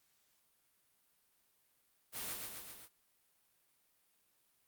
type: noise with echo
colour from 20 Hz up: white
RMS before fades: -42 dBFS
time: 2.12-2.37 s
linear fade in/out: 50 ms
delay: 130 ms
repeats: 4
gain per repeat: -3 dB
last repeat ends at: 2.89 s
effects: white hiss -75 dBFS RMS until 4.67 s + Opus 48 kbps